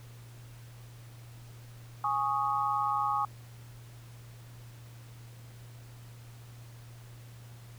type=chord; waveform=sine; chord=Ab suspended fourth; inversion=none; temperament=just; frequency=830.6 / 1107.5 / 1245.9 Hz; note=Ab5 / Db6 / Eb6; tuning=0 / -2 / +2 cents; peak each=-31 / -31 / -32 dBFS; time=2.04-3.25 s; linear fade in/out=2 ms; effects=added 118 Hz sine -47 dBFS peak until 7.78 s + pink hiss -57 dBFS RMS until 7.78 s